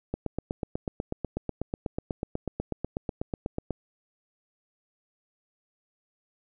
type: click train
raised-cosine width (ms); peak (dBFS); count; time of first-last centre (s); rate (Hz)
2; -16; 30; 0.14-3.707; 8.13
effects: none